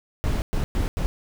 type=noise bursts at uneven times; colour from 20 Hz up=brown; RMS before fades=-23 dBFS; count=4; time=0.24-0.42 / 0.53-0.64 / 0.75-0.88 / 0.97-1.06 s; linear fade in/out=0 ms; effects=none